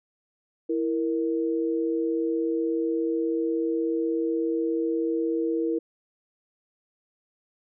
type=tone pair together; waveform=sine; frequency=329.7 / 466.2 Hz; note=E4 / A#4; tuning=0 / 0 cents; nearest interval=tritone; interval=600 cents; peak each=-25 / -27 dBFS; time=0.69-5.79 s; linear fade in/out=10 ms; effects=none

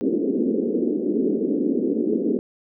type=band-pass noise; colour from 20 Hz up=pink; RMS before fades=-22 dBFS; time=0.01-2.39 s; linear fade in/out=0 ms; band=220 to 440 Hz; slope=48 dB/octave; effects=none

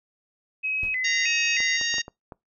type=tone with vibrato; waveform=sine; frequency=2271 Hz; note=C#7; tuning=41 cents sharp; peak=-24 dBFS; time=0.63-1.78 s; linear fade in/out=20 ms; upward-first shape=square; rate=1.6 Hz; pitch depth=200 cents each way
type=noise with exponential decay; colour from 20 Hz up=brown; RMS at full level=-34 dBFS; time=0.83-1.01 s; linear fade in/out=2 ms; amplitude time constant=37 ms
type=harmonic tone; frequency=932.3 Hz; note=A#5; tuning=in tune; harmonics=2 / 3 / 4 / 5 / 6 / 7; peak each=-28 / -30 / -31 / -32 / -33 / -33 dBFS; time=1.04-2.02 s; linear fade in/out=10 ms
type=clicks; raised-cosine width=1 ms; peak=-25 dBFS; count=6; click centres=1.604 / 1.813 / 1.941 / 1.983 / 2.081 / 2.322 s
effects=noise-tail reverb RT60 0.2 s tail -25 dB re dry

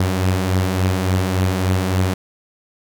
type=beating tone pair; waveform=sawtooth; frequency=92.6 / 96.1 Hz; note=F#2 / G2; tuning=+2 / -34 cents; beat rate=3.5 Hz; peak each=-13 / -19 dBFS; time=0-2.14 s; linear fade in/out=5 ms; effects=none

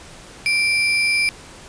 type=tone with sample-and-hold; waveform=sine; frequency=2349 Hz; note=D7; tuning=in tune; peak=-15 dBFS; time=0.46-1.29 s; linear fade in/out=0 ms; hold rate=7350 Hz; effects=pink hiss -41 dBFS RMS until 1.68 s + resampled to 22050 Hz

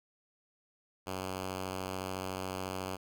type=tone; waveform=5% pulse; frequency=93.9 Hz; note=F#2; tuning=26 cents sharp; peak=-25 dBFS; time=1.06-2.97 s; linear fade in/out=20 ms; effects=none

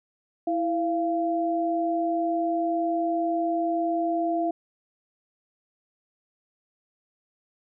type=tone pair together; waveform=sine; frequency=329.6 / 687.6 Hz; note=E4 / F5; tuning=0 / -27 cents; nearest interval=octave + minor second; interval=1273 cents; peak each=-26 / -25 dBFS; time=0.47-4.51 s; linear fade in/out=5 ms; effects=none

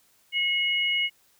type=tone pair together; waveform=sine; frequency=2174 / 2902 Hz; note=C#7 / F#7; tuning=-34 / -34 cents; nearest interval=perfect fourth; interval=500 cents; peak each=-25 dBFS; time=0.32-1.1 s; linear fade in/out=50 ms; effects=white hiss -63 dBFS RMS until 1.39 s

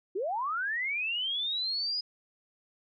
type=linear sweep; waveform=sine; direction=up; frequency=340.3 to 5000 Hz; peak=-29 dBFS; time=0.15-2.01 s; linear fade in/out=10 ms; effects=none

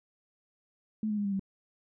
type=tone with pitch steps; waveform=sine; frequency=216.1 / 210.3 / 204.7 / 199.2 / 193.86 Hz; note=A3 / G#3 / G#3 / G3 / G3; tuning=-31 / +22 / -25 / +28 / -19 cents; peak=-28 dBFS; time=1.03-1.395 s; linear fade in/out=2 ms; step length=73 ms; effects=none

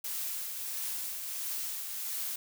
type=noise with tremolo; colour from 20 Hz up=blue; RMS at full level=-35 dBFS; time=0.04-2.36 s; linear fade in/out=5 ms; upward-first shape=triangle; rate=1.5 Hz; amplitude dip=40%; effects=none

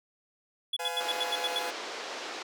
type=tone bursts; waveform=triangle; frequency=3394 Hz; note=G#7; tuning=37 cents sharp; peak=-26 dBFS; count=8; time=0.73-1.592 s; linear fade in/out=5 ms; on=36 ms; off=82 ms
type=chord; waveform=sawtooth; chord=F diminished; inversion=second; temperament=just; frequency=502.9 / 698.5 / 838.1 Hz; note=Cb5 / F5 / Ab5; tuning=+31 / 0 / +16 cents; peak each=-34 / -35 / -33 dBFS; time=0.79-1.71 s; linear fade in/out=10 ms
type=band-pass noise; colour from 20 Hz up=pink; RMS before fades=-39 dBFS; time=1-2.43 s; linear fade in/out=10 ms; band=370 to 5900 Hz; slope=24 dB/octave
effects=none

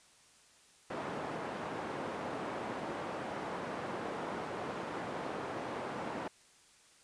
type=band-pass noise; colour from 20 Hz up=white; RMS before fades=-40 dBFS; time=0.9-6.28 s; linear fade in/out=5 ms; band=160 to 910 Hz; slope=12 dB/octave; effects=white hiss -63 dBFS RMS until 7.03 s + resampled to 22050 Hz

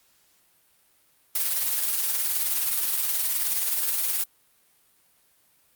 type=noise with tremolo; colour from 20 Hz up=blue; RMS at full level=-23 dBFS; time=1.35-4.24 s; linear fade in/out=5 ms; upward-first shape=triangle; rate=19 Hz; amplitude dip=45%; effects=white hiss -63 dBFS RMS until 5.75 s + Opus 48 kbps

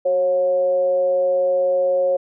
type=tone with frequency modulation; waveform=sine; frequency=544 Hz; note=C#5; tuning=33 cents flat; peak=-15 dBFS; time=0.05-2.17 s; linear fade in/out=10 ms; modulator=172 Hz; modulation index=0.33; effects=none

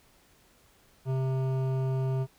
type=tone with hard clipping; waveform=sine; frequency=131.8 Hz; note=C3; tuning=13 cents sharp; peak=-28 dBFS; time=1.05-2.27 s; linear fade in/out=50 ms; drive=13 dB; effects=pink hiss -62 dBFS RMS until 2.38 s

